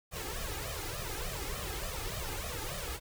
pink noise with flanger, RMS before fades -38 dBFS, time 0.11-3 s, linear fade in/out 50 ms, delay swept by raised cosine 1.6 to 2.45 ms, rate 3.4 Hz, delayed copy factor +0.95, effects none

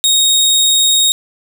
25% pulse tone, 3746 Hz, A#7, 8 cents sharp, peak -5 dBFS, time 0.04-1.12 s, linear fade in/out 0 ms, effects none

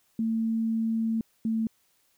sine tone pair in turn, 224.8 / 223.4 Hz, A3 / A3, +37 / +27 cents, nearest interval unison, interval 10 cents, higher first, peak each -24 dBFS, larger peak neither, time 0.19-1.21 / 1.45-1.67 s, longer first, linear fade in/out 2 ms, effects white hiss -68 dBFS RMS until 2.17 s

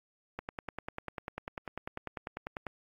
click train, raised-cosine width 0.5 ms, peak -22 dBFS, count 24, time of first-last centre 0.39-2.667 s, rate 10.1 Hz, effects AAC 32 kbps

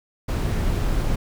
brown noise, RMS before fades -22 dBFS, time 0.28-1.16 s, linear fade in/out 10 ms, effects none

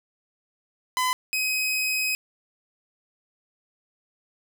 sawtooth tone pair in turn, 1012 / 2527 Hz, B5 / D#7, +42 / +26 cents, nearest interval octave + major third, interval 1584 cents, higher second, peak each -18 / -20 dBFS, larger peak first, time 0.97-1.13 / 1.33-2.15 s, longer second, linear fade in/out 0 ms, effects none

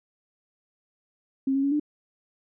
sine tone with pitch steps, 268.6 / 273.4 / 279.7 / 297.4 Hz, C4 / C#4 / C#4 / D4, +46 / -24 / +16 / +22 cents, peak -21 dBFS, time 1.47-1.798 s, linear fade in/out 5 ms, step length 82 ms, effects none

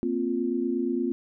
sine chord, Bb suspended second, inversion none, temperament equal, 233.1 / 261.6 / 349.2 Hz, Bb3 / C4 / F4, 0 / 0 / 0 cents, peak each -30 / -28 / -28 dBFS, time 0.03-1.12 s, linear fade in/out 0 ms, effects none

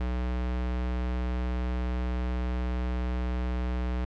square tone, 61.74 Hz, B1, in tune, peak -28 dBFS, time 0-4.05 s, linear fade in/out 5 ms, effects low-pass 3000 Hz 12 dB/octave

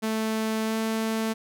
sawtooth tone with pitch glide, 220 to 222 Hz, A3 to A3, 0 to +16 cents, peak -21 dBFS, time 0.02-1.34 s, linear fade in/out 20 ms, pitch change +16 cents, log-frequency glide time 0.65-0.75 s, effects none

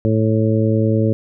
harmonic tone, 110 Hz, A2, in tune, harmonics 1 / 2 / 3 / 4 / 5, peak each -16 / -19 / -21 / -22 / -23 dBFS, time 0.05-1.13 s, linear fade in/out 0 ms, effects none

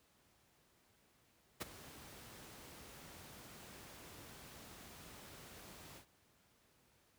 pink noise with ADSR envelope, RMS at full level -39 dBFS, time 1.6-6.06 s, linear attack 17 ms, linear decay 18 ms, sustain -16 dB, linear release 92 ms, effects pink hiss -72 dBFS RMS until 7.18 s + high-pass 60 Hz 12 dB/octave

